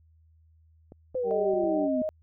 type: clicks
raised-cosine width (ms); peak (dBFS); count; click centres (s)
2; -32; 4; 0.921 / 1.146 / 1.536 / 1.639
type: exponential sweep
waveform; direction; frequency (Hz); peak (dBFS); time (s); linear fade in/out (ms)
sine; down; 521 to 246.9; -26; 1.15-2.02; 2
type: harmonic tone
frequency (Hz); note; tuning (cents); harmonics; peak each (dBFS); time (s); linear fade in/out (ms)
193.5; G3; -22; 1 / 2 / 3 / 4; -39 / -34 / -42 / -35; 1.23-1.89; 50
type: tone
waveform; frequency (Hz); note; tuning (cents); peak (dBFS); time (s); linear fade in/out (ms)
sine; 623; D#5; +2; -27; 1.31-2.09; 0
effects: added 80 Hz sine -57 dBFS peak until 2.22 s